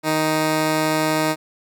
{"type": "tone pair together", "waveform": "10% pulse", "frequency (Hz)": [156, 312], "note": ["D#3", "D#4"], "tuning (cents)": [5, 5], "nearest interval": "octave", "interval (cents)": 1200, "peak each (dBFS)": -14, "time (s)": [0.03, 1.36], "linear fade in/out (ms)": 50, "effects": []}